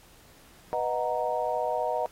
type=chord; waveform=sine; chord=B major seventh; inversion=none; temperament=equal with one note detuned; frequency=493.9 / 622.3 / 737 / 932.3 Hz; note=B4 / D#5 / F#5 / A#5; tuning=0 / 0 / -7 / 0 cents; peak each=-32 / -30 / -31 / -32 dBFS; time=0.73-2.06 s; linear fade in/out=0 ms; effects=pink hiss -56 dBFS RMS until 2.11 s + AAC 48 kbps